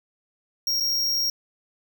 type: tone with dropouts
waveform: square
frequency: 5588 Hz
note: F8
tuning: in tune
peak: -22 dBFS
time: 0.67-1.3 s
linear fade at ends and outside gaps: 2 ms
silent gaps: 0.801-0.806 s
effects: none